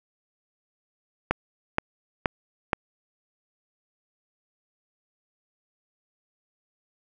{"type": "click train", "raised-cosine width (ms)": 0.5, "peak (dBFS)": -6, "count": 4, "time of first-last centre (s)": [1.31, 2.732], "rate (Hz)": 2.11, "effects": []}